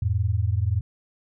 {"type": "tone pair together", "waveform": "sine", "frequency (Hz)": [87.3, 108.48], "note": ["F2", "A2"], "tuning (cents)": [0, -24], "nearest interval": "major third", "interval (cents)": 376, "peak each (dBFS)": -23, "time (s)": [0.02, 0.81], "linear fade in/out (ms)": 5, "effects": []}